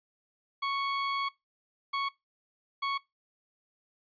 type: tone bursts at uneven times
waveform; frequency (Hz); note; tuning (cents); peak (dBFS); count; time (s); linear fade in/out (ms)
sawtooth; 1108.7; C#6; 0; -25; 3; 0.62-1.29 / 1.93-2.09 / 2.82-2.98; 10
effects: noise-tail reverb RT60 0.2 s tail -22 dB re dry + resampled to 11025 Hz